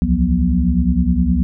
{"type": "tone cluster", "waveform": "sine", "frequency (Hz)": [64.1, 74.3, 174.8, 184, 242.6], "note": ["C2", "D2", "F3", "F#3", "B3"], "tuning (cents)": [-35, 21, 2, -9, -31], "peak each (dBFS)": -19, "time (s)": [0.02, 1.43], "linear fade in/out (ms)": 0, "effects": []}